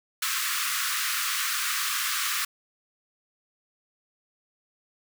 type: high-pass noise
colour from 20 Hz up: pink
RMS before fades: -28 dBFS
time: 0.22-2.45 s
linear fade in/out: 5 ms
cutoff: 1100 Hz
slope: 96 dB/octave
effects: none